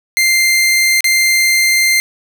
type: tone with dropouts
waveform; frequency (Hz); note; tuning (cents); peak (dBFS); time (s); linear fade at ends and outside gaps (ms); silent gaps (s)
sawtooth; 2093; C7; 0; -6; 0.17-2; 0; 1.006-1.043
effects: none